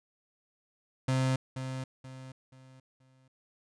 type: tone with echo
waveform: 35% pulse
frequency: 130.81 Hz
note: C3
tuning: in tune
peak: -24 dBFS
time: 1.08-1.36 s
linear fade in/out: 5 ms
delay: 480 ms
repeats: 4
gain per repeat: -9 dB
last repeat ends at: 3.28 s
effects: resampled to 22050 Hz